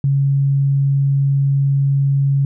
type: tone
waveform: sine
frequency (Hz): 138.59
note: C#3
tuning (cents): 0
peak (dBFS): -12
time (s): 0.04-2.45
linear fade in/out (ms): 2
effects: none